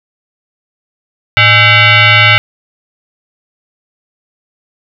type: tone with frequency modulation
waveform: sine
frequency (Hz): 110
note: A2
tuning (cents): 0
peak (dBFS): -3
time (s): 1.37-2.38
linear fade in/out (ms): 0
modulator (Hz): 720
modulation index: 4.2
effects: none